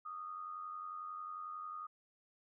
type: tone with amplitude modulation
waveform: sine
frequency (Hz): 1237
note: D#6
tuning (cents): -10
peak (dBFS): -40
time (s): 0.05-1.87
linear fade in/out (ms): 10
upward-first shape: sine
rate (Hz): 91.1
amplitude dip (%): 55
effects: none